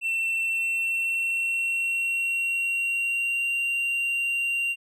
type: tone with pitch glide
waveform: triangle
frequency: 2693 to 2766 Hz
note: E7 to F7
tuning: +36 to -17 cents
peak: -22 dBFS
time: 0.01-4.76 s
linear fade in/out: 50 ms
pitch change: +47 cents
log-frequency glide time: 0.4-3.5 s
effects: none